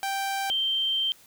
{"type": "tone pair in turn", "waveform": ["sawtooth", "sine"], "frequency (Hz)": [784, 3136], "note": ["G5", "G7"], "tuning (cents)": [0, 0], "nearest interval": "2 octaves", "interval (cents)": 2400, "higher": "second", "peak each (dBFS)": -23, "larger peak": "neither", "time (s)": [[0.03, 0.5], [0.5, 1.12]], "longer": "second", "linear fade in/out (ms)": 0, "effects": ["white hiss -55 dBFS RMS until 1.26 s"]}